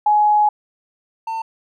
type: tone pair in turn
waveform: sine / triangle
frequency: 840 / 899.3 Hz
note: G#5 / A5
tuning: +19 / +38 cents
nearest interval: minor second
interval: 119 cents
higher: second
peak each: -11 / -20 dBFS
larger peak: first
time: 0.06-0.49 / 1.27-1.42 s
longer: first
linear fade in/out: 5 ms
effects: none

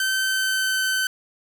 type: tone with pitch glide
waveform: sawtooth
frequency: 1542 to 1530.5 Hz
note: G6 to G6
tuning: -29 to -42 cents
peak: -17 dBFS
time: 0-1.07 s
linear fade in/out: 2 ms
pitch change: -13 cents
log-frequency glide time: 0.24-0.81 s
effects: none

